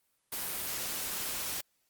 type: noise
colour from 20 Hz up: white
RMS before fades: -36 dBFS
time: 0.32-1.61 s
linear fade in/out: 5 ms
effects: white hiss -75 dBFS RMS until 1.89 s + Opus 32 kbps